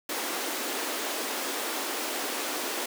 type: high-pass noise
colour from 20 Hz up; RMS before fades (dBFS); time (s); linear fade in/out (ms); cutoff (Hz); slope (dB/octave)
pink; -32; 0.09-2.86; 5; 260; 48
effects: none